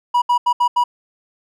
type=tone bursts at uneven times; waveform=triangle; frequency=971 Hz; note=B5; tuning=30 cents flat; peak=-10 dBFS; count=5; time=0.14-0.22 / 0.29-0.38 / 0.46-0.53 / 0.6-0.68 / 0.76-0.84 s; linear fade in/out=10 ms; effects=none